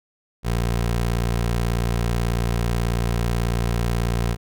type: tone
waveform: 20% pulse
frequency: 58.27 Hz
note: A#1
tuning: in tune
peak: -15 dBFS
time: 0.43-4.37 s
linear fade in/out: 50 ms
effects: none